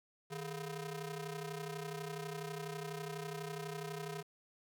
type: ring-modulated tone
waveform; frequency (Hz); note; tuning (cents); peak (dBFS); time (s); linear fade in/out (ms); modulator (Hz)
sawtooth; 284.1; C#4; +43; -34; 0.3-4.23; 20; 126
effects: 12-bit